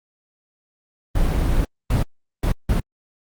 brown noise bursts at uneven times, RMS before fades -18 dBFS, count 4, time 1.15-1.65 / 1.9-2.03 / 2.43-2.52 / 2.69-2.8 s, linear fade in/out 5 ms, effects Opus 32 kbps

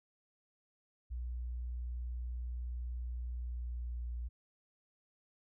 sine tone with pitch glide, 60.6 to 59.66 Hz, B1 to A#1, -32 to +41 cents, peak -37 dBFS, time 1.1-4.29 s, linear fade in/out 20 ms, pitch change -27 cents, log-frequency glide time 3.33-4.15 s, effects none

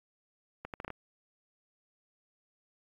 accelerating click train, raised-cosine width 0.5 ms, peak -24 dBFS, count 6, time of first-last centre 0.65-0.903 s, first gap 88 ms, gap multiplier 0.72, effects AAC 64 kbps

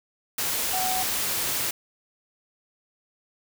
sine tone in noise, 747 Hz, F#5, 16 cents sharp, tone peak -27 dBFS, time 0.73-1.03 s, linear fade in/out 5 ms, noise white, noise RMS -27 dBFS, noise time 0.38-1.71 s, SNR -3 dB, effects none

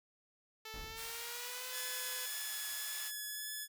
5% pulse tone with pitch glide, 439.7 to 505.1 Hz, A4 to B4, -1 to +39 cents, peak -34 dBFS, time 0.65-2.26 s, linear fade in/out 5 ms, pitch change +240 cents, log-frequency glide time 0.85-1.66 s
brown noise with exponential decay, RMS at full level -45 dBFS, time 0.74-1.43 s, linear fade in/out 2 ms, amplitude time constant 150 ms
white band-pass noise, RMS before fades -46 dBFS, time 0.95-3.12 s, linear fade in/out 50 ms, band 850 to 16000 Hz, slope 12 dB/octave
5% pulse tone with vibrato, 1709 Hz, G#6, 49 cents sharp, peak -30 dBFS, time 1.71-3.68 s, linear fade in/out 50 ms, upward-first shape triangle, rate 1.8 Hz, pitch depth 11 cents each way
effects none

